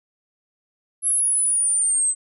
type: linear sweep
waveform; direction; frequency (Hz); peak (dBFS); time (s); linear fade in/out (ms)
sine; down; 11000 to 8120; -17; 1.02-2.15; 50
effects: none